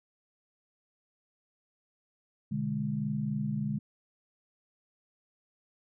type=chord; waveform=sine; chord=G# diminished; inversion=first; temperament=equal; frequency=123.47 / 146.83 / 207.7 Hz; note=B2 / D3 / G#3; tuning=0 / 0 / 0 cents; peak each=-38 / -33 / -32 dBFS; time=2.51-3.79 s; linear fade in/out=10 ms; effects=none